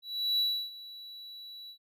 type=tone with ADSR envelope; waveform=triangle; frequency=3930 Hz; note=B7; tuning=9 cents flat; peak=-23 dBFS; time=0.02-1.78 s; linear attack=370 ms; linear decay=310 ms; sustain=-19 dB; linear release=85 ms; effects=none